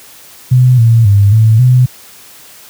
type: tone with pitch steps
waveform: sine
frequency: 126.4 / 114.8 / 100.8 / 110.6 / 126 Hz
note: B2 / A#2 / G2 / A2 / B2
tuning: +41 / -26 / +49 / +9 / +35 cents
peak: -3 dBFS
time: 0.51-1.86 s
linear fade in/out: 10 ms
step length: 270 ms
effects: white hiss -37 dBFS RMS until 2.69 s + high-pass 60 Hz 12 dB/octave